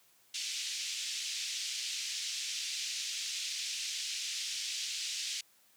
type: band-pass noise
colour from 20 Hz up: white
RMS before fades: -38 dBFS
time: 0.34-5.41 s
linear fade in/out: 5 ms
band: 2500 to 6600 Hz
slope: 24 dB/octave
effects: white hiss -66 dBFS RMS until 5.76 s + high-pass 100 Hz 12 dB/octave